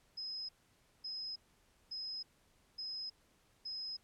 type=tone bursts; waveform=sine; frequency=5090 Hz; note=D#8; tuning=39 cents sharp; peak=-40 dBFS; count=5; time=0.17-3.97 s; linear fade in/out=10 ms; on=320 ms; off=550 ms; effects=pink hiss -71 dBFS RMS until 4.03 s + low-pass 12000 Hz 12 dB/octave